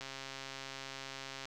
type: click train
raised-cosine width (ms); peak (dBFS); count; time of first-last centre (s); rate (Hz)
0.2; -26; 196; 0.01-1.454; 135
effects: none